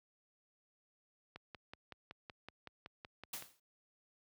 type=click train; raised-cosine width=0.3 ms; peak=-32 dBFS; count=12; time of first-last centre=1.36-3.424 s; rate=5.33 Hz
type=noise with exponential decay; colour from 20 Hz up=white; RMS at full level=-40 dBFS; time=3.33-3.6 s; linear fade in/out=5 ms; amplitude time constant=57 ms
effects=high-pass 60 Hz 12 dB/octave